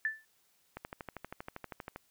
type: tone with exponential decay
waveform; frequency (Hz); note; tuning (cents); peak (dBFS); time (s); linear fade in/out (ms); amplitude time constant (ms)
sine; 1760; A6; 0; -26; 0.05-0.25; 1; 42
type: click train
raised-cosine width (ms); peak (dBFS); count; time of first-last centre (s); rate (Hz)
0.5; -26; 16; 0.77-1.96; 12.6
effects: white hiss -71 dBFS RMS until 2.1 s